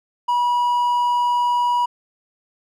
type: tone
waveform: triangle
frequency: 970 Hz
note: B5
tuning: 31 cents flat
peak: -14 dBFS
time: 0.28-1.86 s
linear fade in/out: 10 ms
effects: none